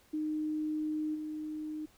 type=tone with level steps; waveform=sine; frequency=307.4 Hz; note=D#4; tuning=21 cents flat; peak=-31 / -36 dBFS; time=0.13-1.86 s; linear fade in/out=10 ms; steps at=1.14 s; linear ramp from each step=20 ms; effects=pink hiss -64 dBFS RMS until 1.97 s